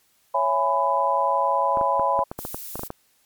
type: chord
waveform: sine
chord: C# minor seventh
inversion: none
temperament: just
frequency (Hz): 554.4 / 665.2 / 831.5 / 997.9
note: C#5 / E5 / G#5 / B5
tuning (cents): 0 / +16 / +2 / +18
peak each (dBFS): -25 / -27 / -25 / -21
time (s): 0.34-2.24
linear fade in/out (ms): 10
type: clicks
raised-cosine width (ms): 1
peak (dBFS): -16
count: 12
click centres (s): 1.772 / 1.812 / 1.996 / 2.191 / 2.315 / 2.39 / 2.451 / 2.545 / 2.756 / 2.794 / 2.834 / 2.904
type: noise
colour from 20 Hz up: violet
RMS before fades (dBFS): -35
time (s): 2.38-2.88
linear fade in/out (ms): 10
effects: white hiss -63 dBFS RMS until 3.25 s + MP3 96 kbps